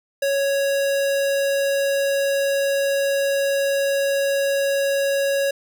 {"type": "tone", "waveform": "square", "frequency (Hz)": 554.4, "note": "C#5", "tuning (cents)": 0, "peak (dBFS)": -19, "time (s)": [0.22, 5.51], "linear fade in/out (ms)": 5, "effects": []}